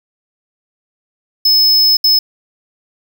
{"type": "tone bursts at uneven times", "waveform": "square", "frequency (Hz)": 5200, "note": "E8", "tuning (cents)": -24, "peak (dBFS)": -8, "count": 2, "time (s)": [[1.45, 1.97], [2.04, 2.19]], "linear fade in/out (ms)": 5, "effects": ["8-bit"]}